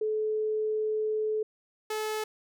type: tone pair in turn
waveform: sine / sawtooth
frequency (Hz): 431.4 / 431.4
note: A4 / A4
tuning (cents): -34 / -34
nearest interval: unison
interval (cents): 0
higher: neither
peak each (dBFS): -26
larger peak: neither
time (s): 0.01-1.43 / 1.9-2.24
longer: first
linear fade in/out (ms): 5
effects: none